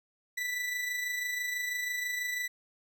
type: tone with amplitude modulation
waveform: 40% pulse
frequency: 1975.5 Hz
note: B6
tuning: in tune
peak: -29 dBFS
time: 0.37-2.48 s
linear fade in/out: 10 ms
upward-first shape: sine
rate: 26.1 Hz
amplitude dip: 40%
effects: none